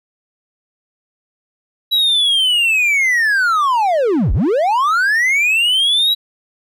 triangle linear two-way sweep, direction down then up, 3924 to 32.7 to 3924 Hz, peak -10 dBFS, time 1.91-6.15 s, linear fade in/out 20 ms, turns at 4.33 s, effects none

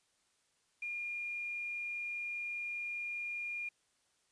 sine tone with quantisation, 2415 Hz, D7, 48 cents sharp, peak -37 dBFS, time 0.82-3.69 s, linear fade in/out 5 ms, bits 10, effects white hiss -75 dBFS RMS until 4.31 s + resampled to 22050 Hz

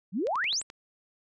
sine exponential sweep, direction up, 162.2 to 8870 Hz, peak -26 dBFS, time 0.12-0.63 s, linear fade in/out 50 ms
click train, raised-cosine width 0.2 ms, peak -25 dBFS, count 6, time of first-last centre 0.27-0.701 s, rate 11.6 Hz
effects none

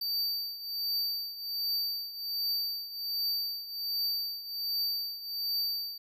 square tone with tremolo, 4622 Hz, D8, 28 cents flat, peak -28 dBFS, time 0.01-5.98 s, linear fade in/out 5 ms, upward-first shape triangle, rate 1.3 Hz, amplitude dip 80%, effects none

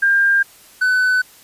sine / triangle tone pair in turn, 1600 / 1504.5 Hz, G6 / F#6, +35 / +28 cents, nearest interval minor second, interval 107 cents, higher first, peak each -11 dBFS, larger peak neither, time 0.02-0.43 / 0.81-1.22 s, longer neither, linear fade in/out 10 ms, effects white hiss -46 dBFS RMS until 1.43 s + resampled to 32000 Hz

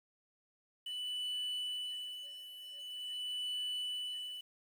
triangle tone with tremolo, 2978 Hz, F#7, 11 cents sharp, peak -34 dBFS, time 0.86-4.41 s, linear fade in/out 5 ms, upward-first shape sine, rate 0.45 Hz, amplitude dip 75%, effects 10-bit

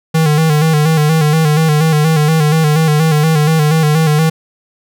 square tone with vibrato, 155.2 Hz, D#3, 4 cents flat, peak -9 dBFS, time 0.14-4.3 s, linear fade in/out 10 ms, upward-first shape square, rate 4.2 Hz, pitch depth 56 cents each way, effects none

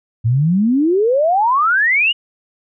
sine exponential sweep, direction up, 108.4 to 2960 Hz, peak -11 dBFS, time 0.24-2.13 s, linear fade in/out 20 ms, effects none

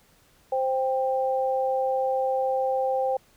sine tone pair together, 523.3 / 789.7 Hz, C5 / G5, 0 / +13 cents, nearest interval perfect fifth, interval 713 cents, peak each -24 / -26 dBFS, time 0.52-3.17 s, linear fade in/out 5 ms, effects pink hiss -60 dBFS RMS until 3.36 s

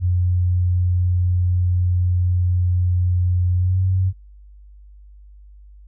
sine tone with pitch glide, 89.6 to 93.51 Hz, F2 to F#2, +45 to +19 cents, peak -15 dBFS, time 0-4.13 s, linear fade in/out 50 ms, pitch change +74 cents, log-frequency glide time 3.58-3.79 s, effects noise-tail reverb RT60 0.2 s tail -25 dB re dry + added 50 Hz sine -41 dBFS peak until 5.87 s

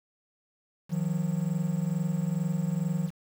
triangle tone pair together, 157.74 / 180 Hz, D#3 / F#3, +24 / -47 cents, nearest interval major second, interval 229 cents, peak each -27 dBFS, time 0.89-3.11 s, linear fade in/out 50 ms, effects 8-bit

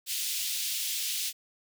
pink high-pass noise, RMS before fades -32 dBFS, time 0.06-1.33 s, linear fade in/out 50 ms, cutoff 2900 Hz, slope 24 dB/octave, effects none

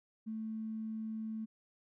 triangle tone with tanh clipping, 220 Hz, A3, in tune, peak -37 dBFS, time 0.26-1.46 s, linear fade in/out 20 ms, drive 3 dB, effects none

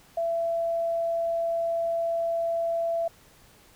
sine tone, 670 Hz, E5, 28 cents sharp, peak -24 dBFS, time 0.17-3.08 s, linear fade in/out 5 ms, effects pink hiss -56 dBFS RMS until 3.75 s

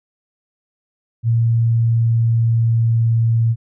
sine tone with pitch glide, 115.6 to 114.67 Hz, A#2 to A#2, -14 to -28 cents, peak -12 dBFS, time 1.23-3.56 s, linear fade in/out 50 ms, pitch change -14 cents, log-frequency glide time 1.42-3.17 s, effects none

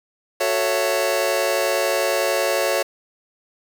sawtooth chord, F# minor seventh, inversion none, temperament just, 370 / 444 / 555 / 666 Hz, F#4 / A4 / C#5 / E5, 0 / +16 / +2 / +18 cents, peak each -23 / -22 / -17 / -20 dBFS, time 0.4-2.83 s, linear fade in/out 10 ms, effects 7-bit

